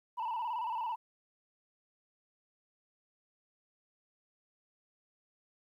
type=tone with vibrato; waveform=sine; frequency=932.3 Hz; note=A#5; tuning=in tune; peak=-31 dBFS; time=0.17-0.96 s; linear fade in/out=20 ms; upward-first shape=square; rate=18 Hz; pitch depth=80 cents each way; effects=tanh soft clip ceiling -32 dBFS + 12-bit